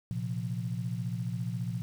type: chord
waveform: sine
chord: Bb suspended second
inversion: none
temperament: just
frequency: 116.54 / 131.11 / 174.81 Hz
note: Bb2 / C3 / F3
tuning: 0 / +4 / +2 cents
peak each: -34 / -37 / -36 dBFS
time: 0.11-1.82 s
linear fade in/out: 0 ms
effects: 9-bit